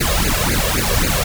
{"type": "noise with flanger", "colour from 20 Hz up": "pink", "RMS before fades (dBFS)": -17, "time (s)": [0, 1.24], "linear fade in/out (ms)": 10, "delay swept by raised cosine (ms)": [0.44, 1.84], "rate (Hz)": 3.8, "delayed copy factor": 1, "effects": []}